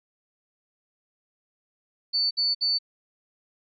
sine tone bursts, 4500 Hz, C#8, 25 cents sharp, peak -21 dBFS, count 3, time 2.13-2.788 s, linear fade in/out 20 ms, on 180 ms, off 59 ms, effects none

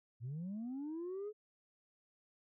sine linear sweep, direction up, 109.5 to 431.4 Hz, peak -38 dBFS, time 0.2-1.33 s, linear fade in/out 50 ms, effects tanh soft clip ceiling -38 dBFS

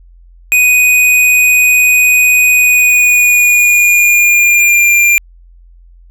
square tone with pitch glide, 2489 to 2389 Hz, D#7 to D7, 0 to +29 cents, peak -6 dBFS, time 0.52-5.18 s, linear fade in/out 0 ms, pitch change -71 cents, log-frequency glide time 2.53-4.91 s, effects added 43 Hz sine -37 dBFS peak until 6.1 s

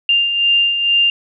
sine beating tone pair, 2794 / 2796.2 Hz, F7 / F7, 0 / +1 cents, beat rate 2.2 Hz, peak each -21 / -12 dBFS, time 0.09-1.1 s, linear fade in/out 2 ms, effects none

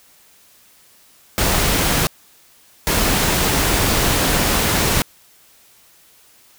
pink noise bursts at uneven times, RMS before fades -17 dBFS, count 2, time 1.38-2.07 / 2.87-5.02 s, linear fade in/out 0 ms, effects white hiss -51 dBFS RMS until 6.58 s

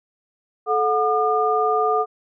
sine tone cluster, 434.5 / 727 / 1208 Hz, A4 / F#5 / D6, -22 / -31 / +48 cents, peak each -21 dBFS, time 0.66-2.06 s, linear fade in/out 50 ms, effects none

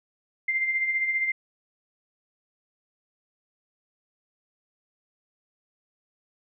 sine tone with tremolo, 2093 Hz, C7, in tune, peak -21 dBFS, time 0.48-1.32 s, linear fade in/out 5 ms, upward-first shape sine, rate 15 Hz, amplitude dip 50%, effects none

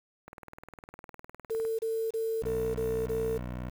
click train, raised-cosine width 0.5 ms, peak -28 dBFS, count 28, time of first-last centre 0.28-1.651 s, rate 19.7 Hz
sine tone bursts, 448.4 Hz, A4, 33 cents sharp, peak -28 dBFS, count 6, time 1.5-3.38 s, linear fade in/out 10 ms, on 290 ms, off 28 ms
15% pulse tone, 61.74 Hz, B1, in tune, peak -29 dBFS, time 2.42-3.7 s, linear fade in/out 5 ms
effects low-pass 2000 Hz 12 dB/octave + 8-bit

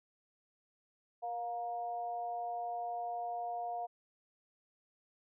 sine tone with amplitude modulation, 708 Hz, F5, 23 cents sharp, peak -33 dBFS, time 1.22-3.87 s, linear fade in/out 20 ms, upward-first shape sine, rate 232 Hz, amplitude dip 65%, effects none

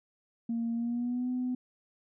sine tone with pitch glide, 231.6 to 251.1 Hz, A#3 to B3, -11 to +29 cents, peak -28 dBFS, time 0.49-1.55 s, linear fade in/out 5 ms, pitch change +140 cents, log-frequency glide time 0.73-1.29 s, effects tanh soft clip ceiling -25 dBFS

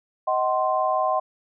sine chord, C diminished, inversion first, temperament just, 627.9 / 753.5 / 1046.5 Hz, Eb5 / Gb5 / C6, +16 / +31 / 0 cents, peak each -24 dBFS, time 0.27-1.2 s, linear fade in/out 10 ms, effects none

